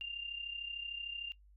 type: tone with amplitude modulation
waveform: sine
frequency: 2794 Hz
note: F7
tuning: in tune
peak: -36 dBFS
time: 0.01-1.32 s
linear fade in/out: 0 ms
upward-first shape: sine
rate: 33.3 Hz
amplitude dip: 65%
effects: noise-tail reverb RT60 0.1 s tail -19 dB re dry + added 50 Hz sine -59 dBFS peak until 1.56 s